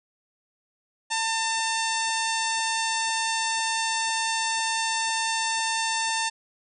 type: harmonic tone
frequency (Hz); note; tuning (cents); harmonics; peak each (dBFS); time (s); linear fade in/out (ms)
898; A5; +35; 1 / 2 / 3 / 4 / 5 / 6 / 7 / 8 / 9 / 10; -28 / -31 / -33 / -34 / -35 / -36 / -36 / -37 / -38 / -38; 1.1-6.3; 20
effects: none